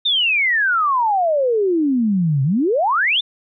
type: exponential two-way sweep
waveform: sine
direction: down then up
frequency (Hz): 3700 to 130.2 to 3700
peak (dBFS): -14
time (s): 0.05-3.21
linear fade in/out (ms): 10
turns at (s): 2.43
effects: none